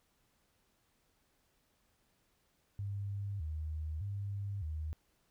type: tone with vibrato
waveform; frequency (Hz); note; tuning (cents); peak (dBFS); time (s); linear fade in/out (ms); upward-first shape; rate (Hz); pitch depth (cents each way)
sine; 88.3; F2; +20; -36; 2.79-4.93; 0; square; 0.82; 220
effects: pink hiss -75 dBFS RMS until 5.3 s